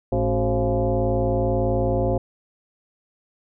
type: tone with frequency modulation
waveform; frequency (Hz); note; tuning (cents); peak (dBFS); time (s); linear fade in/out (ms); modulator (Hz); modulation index
sine; 210.8; G#3; +26; -18; 0.12-2.18; 5; 160; 2.9
effects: none